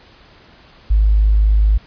triangle tone with tanh clipping, 52.2 Hz, G#1, 10 cents sharp, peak -9 dBFS, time 0.9-1.78 s, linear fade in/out 10 ms, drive 4 dB, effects pink hiss -46 dBFS RMS until 1.86 s + resampled to 11025 Hz

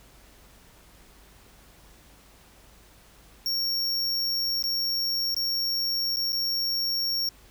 square tone with dropouts, 5520 Hz, F8, 21 cents flat, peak -25 dBFS, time 3.46-7.29 s, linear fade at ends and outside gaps 1 ms, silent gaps 4.625-4.639 / 5.345-5.365 / 6.161-6.169 / 6.322-6.329 s, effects added 50 Hz sine -57 dBFS peak until 7.5 s + pink hiss -55 dBFS RMS until 7.5 s

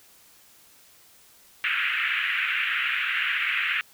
white band-pass noise, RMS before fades -26 dBFS, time 1.64-3.81 s, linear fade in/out 0 ms, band 1400 to 2800 Hz, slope 48 dB/octave, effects white hiss -55 dBFS RMS until 3.93 s

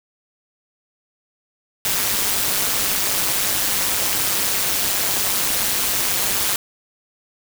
white noise with amplitude modulation, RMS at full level -17 dBFS, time 1.85-6.56 s, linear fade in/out 2 ms, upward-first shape sine, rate 201 Hz, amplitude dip 75%, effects none

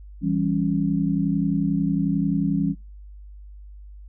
sine chord, C# diminished, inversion first, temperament equal, 164.81 / 196 / 277.2 Hz, E3 / G3 / C#4, 0 / 0 / 0 cents, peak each -24 dBFS, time 0.21-2.75 s, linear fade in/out 50 ms, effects noise-tail reverb RT60 0.3 s tail -24 dB re dry + added 50 Hz sine -39 dBFS peak until 4.08 s

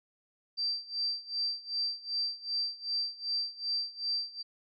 sine tone with tremolo, 4689 Hz, D8, 4 cents flat, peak -28 dBFS, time 0.57-4.43 s, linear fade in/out 20 ms, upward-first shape sine, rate 2.6 Hz, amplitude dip 90%, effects none

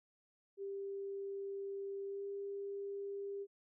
sine tone with pitch glide, 395.1 to 399 Hz, G4 to G4, +14 to +31 cents, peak -40 dBFS, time 0.57-3.47 s, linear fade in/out 50 ms, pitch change +17 cents, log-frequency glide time 2.06-2.24 s, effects none

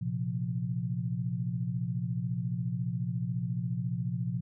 sine chord, Bb suspended second, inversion none, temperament equal, 116.54 / 130.81 / 174.61 Hz, Bb2 / C3 / F3, 0 / 0 / 0 cents, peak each -34 dBFS, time 0.01-4.41 s, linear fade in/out 10 ms, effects none

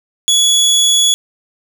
25% pulse tone, 3385 Hz, G#7, 32 cents sharp, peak -5 dBFS, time 0.28-1.14 s, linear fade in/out 0 ms, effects none

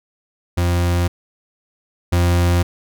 40% pulse tone pair in turn, 87.31 / 87.31 Hz, F2 / F2, 0 / 0 cents, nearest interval unison, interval 0 cents, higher neither, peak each -14 / -12 dBFS, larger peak second, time 0.57-1.08 / 2.12-2.63 s, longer neither, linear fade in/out 10 ms, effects none

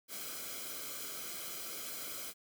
white noise with comb filter, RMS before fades -43 dBFS, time 0.08-2.34 s, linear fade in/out 50 ms, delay 1.1 ms, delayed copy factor -0.75, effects none

